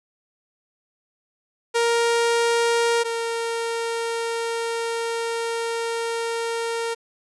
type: tone pair in turn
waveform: sawtooth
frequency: 467.1 / 461.5 Hz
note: A#4 / A#4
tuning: +3 / -17 cents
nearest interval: unison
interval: 20 cents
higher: first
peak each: -14 / -20 dBFS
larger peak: first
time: 1.74-3.04 / 3.04-6.95 s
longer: second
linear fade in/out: 20 ms
effects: resampled to 24000 Hz + 9-bit